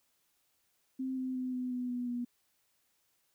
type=tone with pitch steps; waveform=sine; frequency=261.6 / 258.3 / 255 / 251.8 / 248.6 / 245.5 / 242.4 Hz; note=C4 / C4 / C4 / B3 / B3 / B3 / B3; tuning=0 / -22 / -44 / +34 / +12 / -10 / -32 cents; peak=-33 dBFS; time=0.99-2.25 s; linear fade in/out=10 ms; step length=180 ms; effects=white hiss -75 dBFS RMS until 3.34 s